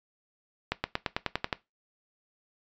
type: accelerating click train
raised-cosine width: 0.3 ms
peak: -11 dBFS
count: 9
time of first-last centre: 0.72-1.528 s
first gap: 120 ms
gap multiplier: 0.95
effects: noise-tail reverb RT60 0.2 s tail -18 dB re dry + resampled to 16000 Hz